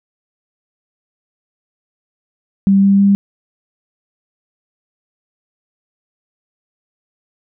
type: tone with pitch steps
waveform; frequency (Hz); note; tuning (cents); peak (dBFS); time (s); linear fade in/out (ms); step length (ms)
sine; 196 / 197.59 / 199.2; G3 / G3 / G3; 0 / +14 / +28; -7; 2.67-3.15; 0; 160
effects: none